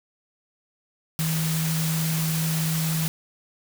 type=tone in noise; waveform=sine; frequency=160.2 Hz; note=E3; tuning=49 cents flat; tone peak=-23 dBFS; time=1.19-3.08 s; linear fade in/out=0 ms; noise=white; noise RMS=-30 dBFS; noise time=1.19-3.08 s; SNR=+4 dB; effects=none